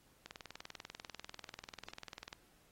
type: click train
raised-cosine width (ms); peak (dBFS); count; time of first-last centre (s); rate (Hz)
0.2; -29; 43; 0.26-2.329; 20.3
effects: pink hiss -69 dBFS RMS until 2.71 s + AAC 48 kbps